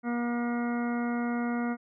harmonic tone, 238.8 Hz, A#3, 42 cents sharp, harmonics 1 / 2 / 3 / 4 / 5 / 6 / 8 / 9, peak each -28 / -39 / -38 / -45 / -43 / -40 / -46 / -47 dBFS, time 0.03-1.77 s, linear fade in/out 50 ms, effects none

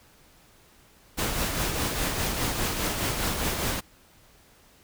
pink noise with tremolo, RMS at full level -26 dBFS, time 1.17-3.81 s, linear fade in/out 20 ms, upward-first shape triangle, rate 4.9 Hz, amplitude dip 45%, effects pink hiss -57 dBFS RMS until 4.83 s

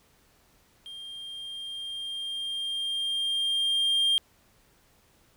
triangle tone with level ramp, 3200 Hz, G7, 35 cents sharp, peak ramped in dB -38 to -19 dBFS, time 0.86-4.18 s, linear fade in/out 0 ms, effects pink hiss -63 dBFS RMS until 5.36 s

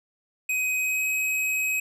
square tone with pitch glide, 2518 to 2538 Hz, D#7 to D#7, +20 to +34 cents, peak -24 dBFS, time 0.49-1.8 s, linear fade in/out 5 ms, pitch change +14 cents, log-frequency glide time 0.79-1.04 s, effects none

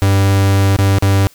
45% pulse tone with dropouts, 98 Hz, G2, in tune, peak -9 dBFS, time 0.02-1.27 s, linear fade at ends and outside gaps 0 ms, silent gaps 0.764-0.788 / 0.985-1.024 s, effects white hiss -47 dBFS RMS until 1.34 s

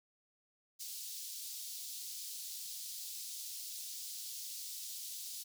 pink high-pass noise, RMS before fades -45 dBFS, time 0.79-5.44 s, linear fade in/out 20 ms, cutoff 4100 Hz, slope 24 dB/octave, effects none

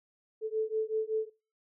sine beating tone pair, 435.3 / 440.6 Hz, A4 / A4, -19 / +2 cents, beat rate 5.3 Hz, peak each -32 / -32 dBFS, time 0.41-1.3 s, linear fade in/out 50 ms, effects noise-tail reverb RT60 0.4 s tail -26 dB re dry

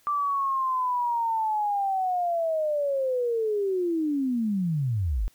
sine linear sweep, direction down, 1177 to 38.58 Hz, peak -23 dBFS, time 0.07-5.28 s, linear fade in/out 0 ms, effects white hiss -62 dBFS RMS until 5.34 s

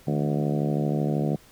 harmonic tone with a mistuned harmonic, 72.9 Hz, D2, 12 cents flat, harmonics 2 / 3 / 4 / 5 / 6 / 7 / 8 / 9 / 10, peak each -25 / -29 / -31 / -33 / -35 / -36 / -37 / -38 / -39 dBFS, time 0.07-1.36 s, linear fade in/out 5 ms, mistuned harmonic 2, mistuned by +85 cents, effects pink hiss -54 dBFS RMS until 1.51 s

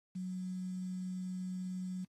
sine tone with quantisation, 184.2 Hz, F#3, 7 cents flat, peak -37 dBFS, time 0.15-2.05 s, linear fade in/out 10 ms, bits 10, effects AAC 32 kbps

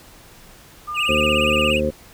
sine tone, 1205 Hz, D6, 44 cents sharp, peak -25 dBFS, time 0.87-1.72 s, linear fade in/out 20 ms
triangle tone with vibrato, 2674 Hz, E7, 24 cents sharp, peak -17 dBFS, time 0.94-1.81 s, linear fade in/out 50 ms, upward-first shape sine, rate 17 Hz, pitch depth 140 cents each way
harmonic tone, 75.5 Hz, D2, 48 cents sharp, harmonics 1 / 2 / 3 / 4 / 5 / 6 / 7, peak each -27 / -31 / -24 / -30 / -27 / -31 / -21 dBFS, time 1.08-1.91 s, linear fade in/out 20 ms
effects pink hiss -46 dBFS RMS until 2.13 s

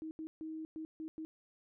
sine tone bursts at uneven times, 316.7 Hz, D#4, 31 cents sharp, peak -40 dBFS, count 6, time 0.02-0.11 / 0.19-0.27 / 0.41-0.65 / 0.76-0.85 / 1-1.08 / 1.18-1.25 s, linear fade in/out 0 ms, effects none

